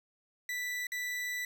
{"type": "tone with dropouts", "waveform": "40% pulse", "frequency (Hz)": 1975.5, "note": "B6", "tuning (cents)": 0, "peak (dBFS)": -33, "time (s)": [0.49, 1.45], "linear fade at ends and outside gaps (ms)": 2, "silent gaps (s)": [0.869, 0.919], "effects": []}